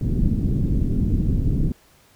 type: low-pass noise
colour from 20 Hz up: pink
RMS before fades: -20 dBFS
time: 0.01-1.72 s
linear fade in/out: 0 ms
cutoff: 280 Hz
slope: 24 dB/octave
effects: pink hiss -55 dBFS RMS until 2.15 s